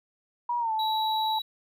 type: tone with pitch glide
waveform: sine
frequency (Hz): 960 to 875.3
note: B5 to A5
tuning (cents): -49 to -9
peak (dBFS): -25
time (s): 0.49-1.39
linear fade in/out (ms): 5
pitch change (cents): -160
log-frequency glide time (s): 0.59-0.72
type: tone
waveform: triangle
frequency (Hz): 3893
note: B7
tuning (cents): -26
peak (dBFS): -29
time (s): 0.79-1.42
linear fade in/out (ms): 5
effects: none